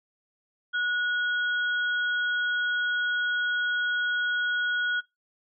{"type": "tone pair together", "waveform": "sine", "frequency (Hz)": [1460, 3280], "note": ["F#6", "G#7"], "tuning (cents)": [-24, -22], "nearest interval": "octave + major second", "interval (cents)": 1402, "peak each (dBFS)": [-25, -35], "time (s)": [0.73, 5.01], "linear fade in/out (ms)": 20, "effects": ["noise-tail reverb RT60 0.2 s tail -21 dB re dry"]}